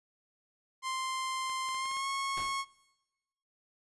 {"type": "tone with pitch glide", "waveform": "sawtooth", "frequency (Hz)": [1046.5, 1093.5], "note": ["C6", "C#6"], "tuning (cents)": [0, -24], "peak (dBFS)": -29, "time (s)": [0.82, 2.65], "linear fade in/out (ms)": 50, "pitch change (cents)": 76, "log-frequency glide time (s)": [1.74, 2.07]}
{"type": "clicks", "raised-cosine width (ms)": 0.3, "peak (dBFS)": -34, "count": 6, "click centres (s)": [1.497, 1.688, 1.746, 1.856, 1.914, 1.969]}
{"type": "noise with exponential decay", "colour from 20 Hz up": "pink", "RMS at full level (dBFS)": -41, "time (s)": [2.37, 2.68], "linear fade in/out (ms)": 2, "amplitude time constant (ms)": 66}
{"effects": ["noise-tail reverb RT60 1.0 s tail -19 dB re dry", "resampled to 24000 Hz"]}